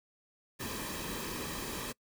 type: noise with comb filter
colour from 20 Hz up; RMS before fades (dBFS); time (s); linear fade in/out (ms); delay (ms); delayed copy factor
pink; -39; 0.59-1.93; 20; 1.4; -0.55
effects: noise-tail reverb RT60 0.1 s tail -25 dB re dry